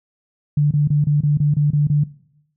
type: tone bursts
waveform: sine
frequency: 146.83 Hz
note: D3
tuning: in tune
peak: -12 dBFS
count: 9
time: 0.57-2.038 s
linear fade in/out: 5 ms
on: 140 ms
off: 26 ms
effects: noise-tail reverb RT60 0.8 s tail -20 dB re dry